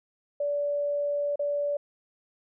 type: tone with dropouts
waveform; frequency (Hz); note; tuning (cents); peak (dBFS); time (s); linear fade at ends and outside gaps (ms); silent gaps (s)
sine; 578; D5; -28; -25; 0.4-1.77; 5; 1.358-1.393
effects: none